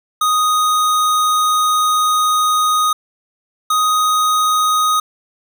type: tone pair in turn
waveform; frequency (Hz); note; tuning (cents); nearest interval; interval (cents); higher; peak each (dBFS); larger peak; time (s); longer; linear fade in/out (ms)
square; 1244.5 / 1249.1; D#6 / D#6; 0 / +6; unison; 6; second; -13; neither; 0.21-2.93 / 3.7-5; first; 5
effects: none